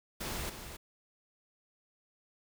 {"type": "noise with echo", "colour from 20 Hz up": "pink", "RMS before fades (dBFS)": -38, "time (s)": [0.2, 0.5], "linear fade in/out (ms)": 10, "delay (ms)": 270, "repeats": 1, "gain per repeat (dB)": -8, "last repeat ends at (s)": 0.77, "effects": []}